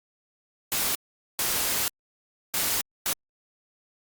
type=noise bursts at uneven times; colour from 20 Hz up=white; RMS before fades=-26 dBFS; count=4; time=0.72-0.95 / 1.39-1.88 / 2.54-2.81 / 3.06-3.13 s; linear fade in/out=0 ms; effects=Opus 48 kbps